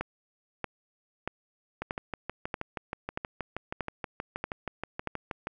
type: two click trains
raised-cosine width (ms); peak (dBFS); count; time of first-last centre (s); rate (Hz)
0.5; -18 / -16; 24 / 9; 1.82-5.471 / 0.01-5.073; 6.3 / 1.58
effects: none